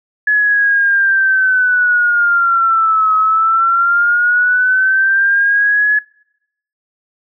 sine linear two-way sweep, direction down then up, 1703 to 1277 to 1703 Hz, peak -9 dBFS, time 0.27-5.99 s, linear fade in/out 5 ms, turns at 3.15 s, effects noise-tail reverb RT60 0.8 s tail -25 dB re dry

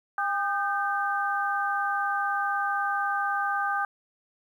sine tone cluster, 805 / 1218 / 1554 Hz, G5 / D#6 / G6, +46 / -37 / -16 cents, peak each -29 dBFS, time 0.18-3.85 s, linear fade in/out 2 ms, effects 10-bit

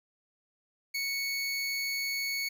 25% pulse tone, 2217 Hz, C#7, in tune, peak -27 dBFS, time 0.94-2.49 s, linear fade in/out 10 ms, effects none

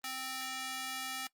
square tone with high-pass filter, 261.2 Hz, C4, 3 cents flat, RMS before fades -40 dBFS, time 0.04-1.27 s, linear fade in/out 2 ms, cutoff 1200 Hz, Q 0.52, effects noise-tail reverb RT60 0.1 s tail -21 dB re dry + Opus 32 kbps

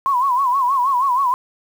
sine tone with vibrato, 1041 Hz, C6, 9 cents flat, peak -14 dBFS, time 0.06-1.34 s, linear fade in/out 0 ms, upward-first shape sine, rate 6.3 Hz, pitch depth 130 cents each way, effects 7-bit

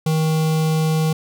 square tone with notch filter, 157.9 Hz, D#3, 26 cents sharp, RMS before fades -18 dBFS, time 0.06-1.13 s, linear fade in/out 5 ms, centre 1700 Hz, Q 1.6, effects none

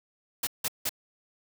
white noise bursts, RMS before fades -29 dBFS, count 3, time 0.43-0.893 s, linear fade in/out 5 ms, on 41 ms, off 170 ms, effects none

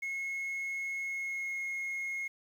sine tone with pitch glide, 2173 to 2157 Hz, C#7 to C#7, -35 to -48 cents, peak -31 dBFS, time 0.02-2.28 s, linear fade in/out 10 ms, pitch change -13 cents, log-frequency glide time 1.02-1.61 s, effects tanh soft clip ceiling -33 dBFS + 10-bit

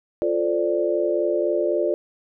sine chord, D minor seventh, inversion first, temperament equal, 349.2 / 440 / 523.3 / 587.3 Hz, F4 / A4 / C5 / D5, 0 / 0 / 0 / 0 cents, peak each -23 / -26 / -28 / -23 dBFS, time 0.22-1.94 s, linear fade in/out 0 ms, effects none

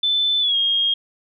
sine tone with pitch glide, 3520 to 3247 Hz, A7 to G#7, 0 to -40 cents, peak -16 dBFS, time 0.03-0.94 s, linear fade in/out 5 ms, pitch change -140 cents, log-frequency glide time 0.4-0.56 s, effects none

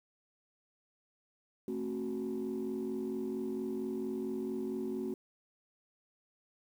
sine chord, F# diminished, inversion first, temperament just, 222 / 266.4 / 370 Hz, A3 / C4 / F#4, +16 / +31 / 0 cents, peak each -38 / -38 / -36 dBFS, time 1.68-5.14 s, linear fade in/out 2 ms, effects tanh soft clip ceiling -29 dBFS + 10-bit

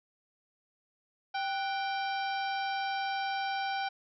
harmonic tone with a mistuned harmonic, 784 Hz, G5, in tune, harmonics 1 / 2 / 3 / 4 / 5 / 6 / 7, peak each -32 / -38 / -42 / -44 / -46 / -48 / -49 dBFS, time 1.34-3.89 s, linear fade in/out 10 ms, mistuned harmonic 2, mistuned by -100 cents, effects none

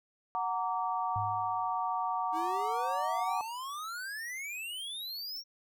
sine chord, Gb augmented, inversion none, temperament just, 740 / 925 / 1156.2 Hz, Gb5 / Bb5 / D6, 0 / -14 / -27 cents, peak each -34 / -34 / -35 dBFS, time 0.35-3.41 s, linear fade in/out 0 ms
sine tone with exponential decay, 103.83 Hz, G#2, in tune, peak -33 dBFS, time 1.16-1.81 s, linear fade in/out 0 ms, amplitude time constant 140 ms
square exponential sweep, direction up, 310 to 5670 Hz, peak -38 dBFS, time 2.32-5.44 s, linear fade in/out 50 ms
effects none

